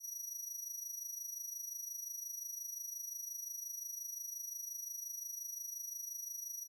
sawtooth tone with amplitude modulation, 5800 Hz, F#8, 35 cents flat, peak -37 dBFS, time 0-6.68 s, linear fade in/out 50 ms, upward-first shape sine, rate 25.7 Hz, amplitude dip 65%, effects none

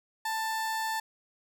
30% pulse tone, 886 Hz, A5, 12 cents sharp, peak -27 dBFS, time 0.25-1 s, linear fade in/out 5 ms, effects none

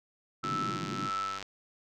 sine tone with tremolo, 1318.5 Hz, E6, in tune, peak -30 dBFS, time 0.43-1.39 s, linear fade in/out 10 ms, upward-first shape sine, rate 1.7 Hz, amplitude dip 70%
pink band-pass noise, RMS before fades -38 dBFS, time 0.43-1.1 s, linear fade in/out 20 ms, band 120 to 390 Hz, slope 96 dB/octave
click train, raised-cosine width 0.2 ms, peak -22 dBFS, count 97, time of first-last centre 0.44-1.427 s, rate 97.3 Hz
effects none

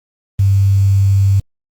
sine tone with quantisation, 98.1 Hz, G2, 2 cents sharp, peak -8 dBFS, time 0.39-1.4 s, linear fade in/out 5 ms, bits 6, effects Opus 24 kbps

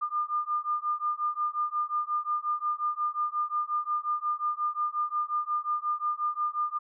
sine beating tone pair, 1204 / 1209.6 Hz, D6 / D#6, +43 / -49 cents, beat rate 5.6 Hz, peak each -30 dBFS, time 0.01-6.79 s, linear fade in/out 20 ms, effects none

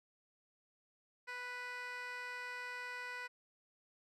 15% pulse tone with band-pass filter, 493.9 Hz, B4, in tune, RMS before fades -45 dBFS, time 1.27-3.28 s, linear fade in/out 20 ms, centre 2100 Hz, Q 1.3, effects none

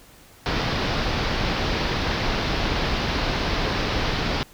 pink low-pass noise, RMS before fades -24 dBFS, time 0.46-4.43 s, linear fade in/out 0 ms, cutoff 5200 Hz, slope 48 dB/octave, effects pink hiss -50 dBFS RMS until 4.53 s

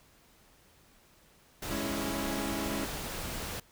pink noise, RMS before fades -38 dBFS, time 1.62-3.6 s, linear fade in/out 5 ms
sawtooth chord, C# minor, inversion second, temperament equal, 207.7 / 277.2 / 329.6 Hz, G#3 / C#4 / E4, 0 / 0 / 0 cents, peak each -34 / -33 / -34 dBFS, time 1.71-2.85 s, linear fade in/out 0 ms
effects pink hiss -62 dBFS RMS until 3.71 s

